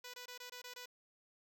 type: tone bursts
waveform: 5% pulse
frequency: 493.9 Hz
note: B4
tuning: in tune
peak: -36 dBFS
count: 7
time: 0.04-0.858 s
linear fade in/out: 5 ms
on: 98 ms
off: 22 ms
effects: none